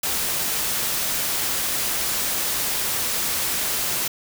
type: noise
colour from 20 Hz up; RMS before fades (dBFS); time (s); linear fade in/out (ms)
white; -24; 0.03-4.08; 5
effects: none